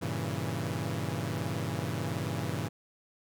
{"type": "chord", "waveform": "sawtooth", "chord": "G diminished seventh", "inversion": "none", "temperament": "equal with one note detuned", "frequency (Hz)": [98, 116.54, 137.87, 164.81], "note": ["G2", "Bb2", "Db3", "Fb3"], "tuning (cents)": [0, 0, -9, 0], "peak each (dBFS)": -33, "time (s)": [0.01, 2.69], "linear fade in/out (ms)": 20, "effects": []}